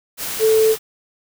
sine tone in noise, 440 Hz, A4, in tune, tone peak -11 dBFS, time 0.39-0.76 s, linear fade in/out 50 ms, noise white, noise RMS -26 dBFS, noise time 0.17-0.79 s, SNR +12 dB, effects none

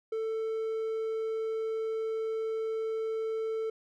triangle tone, 443.8 Hz, A4, 15 cents sharp, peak -28 dBFS, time 0.12-3.7 s, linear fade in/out 5 ms, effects none

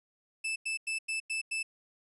40% pulse tone bursts, 2634 Hz, E7, 2 cents flat, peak -30 dBFS, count 6, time 0.44-1.63 s, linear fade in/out 10 ms, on 120 ms, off 94 ms, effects resampled to 32000 Hz

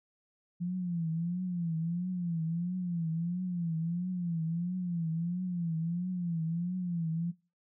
sine tone with vibrato, 172 Hz, F3, 26 cents flat, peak -30 dBFS, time 0.6-7.32 s, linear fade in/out 20 ms, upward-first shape triangle, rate 1.5 Hz, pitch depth 130 cents each way, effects noise-tail reverb RT60 0.3 s tail -21 dB re dry

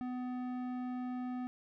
square tone with low-pass filter, 250.4 Hz, B3, 24 cents sharp, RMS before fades -39 dBFS, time 0.01-1.47 s, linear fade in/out 0 ms, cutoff 1300 Hz, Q 0.62, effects none

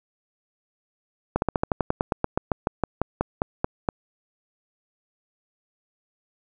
slowing click train, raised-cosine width 1 ms, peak -7 dBFS, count 20, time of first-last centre 1.36-3.888 s, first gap 61 ms, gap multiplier 1.08, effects none

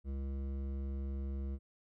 sine tone with hard clipping, 68 Hz, C#2, 33 cents flat, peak -38 dBFS, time 0.04-1.59 s, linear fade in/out 50 ms, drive 12 dB, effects none

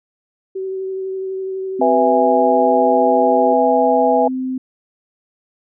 sine tone with vibrato, 380.7 Hz, F#4, 49 cents sharp, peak -21 dBFS, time 0.55-3.54 s, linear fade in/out 10 ms, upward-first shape triangle, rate 12 Hz, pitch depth 16 cents each way
sine tone with pitch glide, 260 to 258.5 Hz, C4 to C4, -11 to -21 cents, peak -19 dBFS, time 1.79-4.58 s, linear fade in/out 5 ms, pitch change -10 cents, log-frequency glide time 4.1-4.22 s
sine chord, E major, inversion second, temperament just, 494.4 / 659.3 / 824.1 Hz, B4 / E5 / G#5, +2 / 0 / -14 cents, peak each -16 dBFS, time 1.81-4.28 s, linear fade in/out 5 ms
effects none

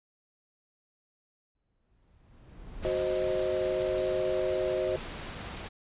brown noise with exponential growth, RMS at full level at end -39 dBFS, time 1.55-2.89 s, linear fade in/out 2 ms, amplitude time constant 290 ms
pink noise, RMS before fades -40 dBFS, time 2.82-5.69 s, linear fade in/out 20 ms
sine chord, C diminished, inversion second, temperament equal, 370 / 523.3 / 622.3 Hz, Gb4 / C5 / Eb5, 0 / 0 / 0 cents, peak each -31 dBFS, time 2.85-4.96 s, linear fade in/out 0 ms
effects resampled to 8000 Hz

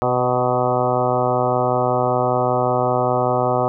harmonic tone with a mistuned harmonic, 125.2 Hz, B2, 24 cents sharp, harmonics 1 / 2 / 3 / 4 / 5 / 6 / 7 / 8 / 9 / 10, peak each -25 / -28 / -25 / -23 / -22 / -22 / -28 / -29 / -28 / -28 dBFS, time 0.02-3.68 s, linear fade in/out 0 ms, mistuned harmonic 5, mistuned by -18 cents, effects none

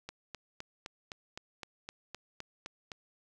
click train, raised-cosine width 0.2 ms, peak -24 dBFS, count 12, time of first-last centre 0.09-2.918 s, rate 3.89 Hz, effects none

